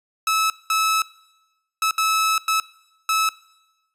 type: tone bursts at uneven times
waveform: sawtooth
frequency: 1300 Hz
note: E6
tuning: 24 cents flat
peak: -14 dBFS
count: 6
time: 0.27-0.5 / 0.7-1.02 / 1.82-1.91 / 1.98-2.38 / 2.48-2.6 / 3.09-3.29 s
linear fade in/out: 2 ms
effects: noise-tail reverb RT60 1.0 s tail -21 dB re dry + resampled to 32000 Hz